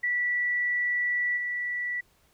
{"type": "tone with level steps", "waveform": "sine", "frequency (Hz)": 1956, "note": "B6", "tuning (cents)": -17, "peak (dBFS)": [-24, -28], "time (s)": [0.03, 2.01], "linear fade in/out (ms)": 10, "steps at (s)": 1.36, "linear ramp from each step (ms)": 20, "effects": ["pink hiss -65 dBFS RMS until 2.33 s"]}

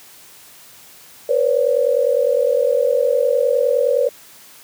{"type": "tone cluster", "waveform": "sine", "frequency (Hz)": [479.4, 519, 569], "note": ["A#4", "C5", "C#5"], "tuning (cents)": [48, -14, 45], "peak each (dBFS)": -18, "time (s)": [1.29, 4.09], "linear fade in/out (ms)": 5, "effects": ["white hiss -44 dBFS RMS until 4.63 s", "high-pass 80 Hz 12 dB/octave"]}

